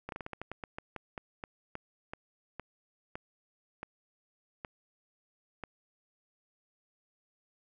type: slowing click train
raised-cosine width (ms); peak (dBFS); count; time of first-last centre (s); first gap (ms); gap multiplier
0.5; -24; 20; 0.09-5.637; 32; 1.21
effects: none